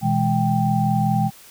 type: tone cluster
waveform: sine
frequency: 121.5 / 161.3 / 206.5 / 785 Hz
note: B2 / E3 / G#3 / G5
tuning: -28 / -37 / -10 / +2 cents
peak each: -22 dBFS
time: 0.01-1.31 s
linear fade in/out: 50 ms
effects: white hiss -46 dBFS RMS until 1.5 s